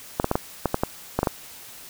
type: clicks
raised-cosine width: 1 ms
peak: -6 dBFS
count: 10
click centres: 0.199 / 0.244 / 0.314 / 0.355 / 0.657 / 0.744 / 0.835 / 1.19 / 1.231 / 1.272 s
effects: white hiss -43 dBFS RMS until 1.89 s